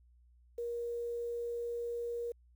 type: tone with quantisation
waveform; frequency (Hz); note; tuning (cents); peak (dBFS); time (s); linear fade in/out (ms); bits
sine; 473.3; A#4; +26; -35; 0.58-2.32; 5; 10
effects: added 60 Hz sine -61 dBFS peak until 2.55 s